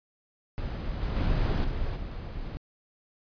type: noise with level steps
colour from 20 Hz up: brown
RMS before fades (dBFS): -32 / -29 / -25 / -31 / -36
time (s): 0.58-2.57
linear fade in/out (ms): 0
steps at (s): 1.01 / 1.16 / 1.64 / 1.96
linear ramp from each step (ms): 5
effects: resampled to 11025 Hz